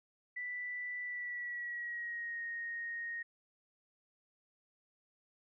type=tone with pitch glide; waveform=sine; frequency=1975.5 to 1864.6 Hz; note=B6 to A#6; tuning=0 to 0 cents; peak=-38 dBFS; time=0.36-3.23 s; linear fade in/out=10 ms; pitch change=-100 cents; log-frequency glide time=1.02-2.42 s; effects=none